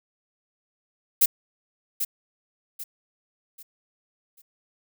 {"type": "noise with echo", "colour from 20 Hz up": "violet", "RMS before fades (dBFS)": -17, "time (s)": [1.21, 1.26], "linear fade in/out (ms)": 10, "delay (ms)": 790, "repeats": 4, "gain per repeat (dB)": -9, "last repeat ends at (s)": 4.42, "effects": []}